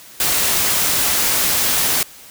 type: noise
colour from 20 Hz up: white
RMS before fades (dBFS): -17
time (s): 0.2-2.03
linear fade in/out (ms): 2
effects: white hiss -41 dBFS RMS until 2.3 s